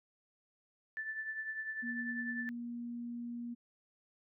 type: tone with tremolo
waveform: sine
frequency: 1759 Hz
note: A6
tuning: 1 cent flat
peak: -35 dBFS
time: 0.97-2.49 s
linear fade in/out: 0 ms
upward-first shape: triangle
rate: 10 Hz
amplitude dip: 65%
type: tone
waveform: sine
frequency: 238 Hz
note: A#3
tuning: 36 cents sharp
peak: -39 dBFS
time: 1.82-3.55 s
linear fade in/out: 20 ms
effects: none